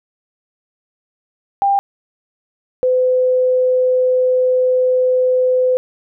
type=tone pair in turn; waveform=sine; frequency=796 / 507.9 Hz; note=G5 / B4; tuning=+26 / +48 cents; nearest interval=minor sixth; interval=778 cents; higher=first; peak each=-11 dBFS; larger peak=neither; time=1.62-1.79 / 2.83-5.77 s; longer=second; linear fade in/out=0 ms; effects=none